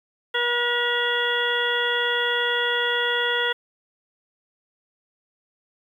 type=harmonic tone with a mistuned harmonic; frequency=480.6 Hz; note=B4; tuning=47 cents flat; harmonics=1 / 2 / 3 / 4 / 6 / 7; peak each=-27 / -30 / -26 / -26 / -32 / -27 dBFS; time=0.34-3.53 s; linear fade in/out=10 ms; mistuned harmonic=6; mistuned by=-44 cents; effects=9-bit